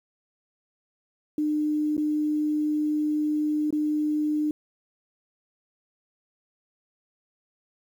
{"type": "tone with dropouts", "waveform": "sine", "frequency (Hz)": 302, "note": "D4", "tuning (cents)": 48, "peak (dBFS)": -22, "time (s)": [1.38, 4.51], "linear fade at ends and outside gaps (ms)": 2, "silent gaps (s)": [[1.968, 1.978], [3.706, 3.726]], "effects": ["9-bit"]}